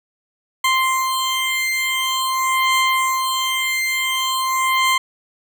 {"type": "beating tone pair", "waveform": "20% pulse", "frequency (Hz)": [1046.5, 1046.97], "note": ["C6", "C6"], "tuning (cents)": [0, 1], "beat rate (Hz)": 0.47, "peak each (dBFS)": -15, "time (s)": [0.64, 4.98], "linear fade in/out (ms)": 5, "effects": []}